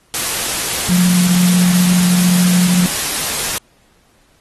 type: tone in noise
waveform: sine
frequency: 179.1 Hz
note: F3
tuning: 44 cents sharp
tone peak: -10 dBFS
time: 0.89-2.86 s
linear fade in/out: 0 ms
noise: white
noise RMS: -19 dBFS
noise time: 0.14-3.58 s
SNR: +6 dB
effects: pink hiss -55 dBFS RMS until 4.4 s + AAC 32 kbps